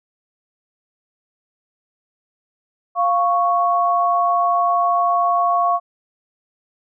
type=tone pair together; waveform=sine; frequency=698.5 / 1108.8 Hz; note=F5 / C#6; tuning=0 / 0 cents; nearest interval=minor sixth; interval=800 cents; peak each=-17 dBFS; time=2.95-5.8 s; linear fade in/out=50 ms; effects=none